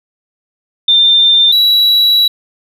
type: tone pair in turn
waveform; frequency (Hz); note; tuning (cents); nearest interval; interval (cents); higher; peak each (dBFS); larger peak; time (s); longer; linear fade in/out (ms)
sine / triangle; 3593 / 3911; A7 / B7; +36 / -18; minor second; 146; second; -5; neither; 0.88-1.52 / 1.52-2.28; second; 5
effects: none